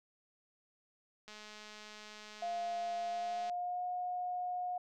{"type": "click train", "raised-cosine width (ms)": 0.2, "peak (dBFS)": -34, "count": 471, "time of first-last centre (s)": [1.28, 3.497], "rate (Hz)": 212}
{"type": "tone with pitch glide", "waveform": "sine", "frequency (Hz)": [694, 721.4], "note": ["F5", "F#5"], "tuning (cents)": [-11, -44], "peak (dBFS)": -35, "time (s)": [2.42, 4.78], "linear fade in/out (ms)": 5, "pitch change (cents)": 67, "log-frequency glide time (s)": [3.04, 3.85]}
{"effects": []}